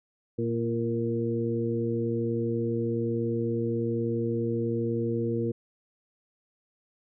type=harmonic tone with a mistuned harmonic; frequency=116.54 Hz; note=A#2; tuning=in tune; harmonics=1 / 2 / 3 / 4; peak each=-31 / -31 / -31 / -31 dBFS; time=0.38-5.52 s; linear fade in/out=10 ms; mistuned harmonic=3; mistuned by=-23 cents; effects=none